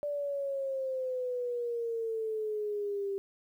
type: exponential sweep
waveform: sine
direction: down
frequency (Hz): 586 to 392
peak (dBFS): -31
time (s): 0.03-3.18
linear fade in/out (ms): 0
effects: 11-bit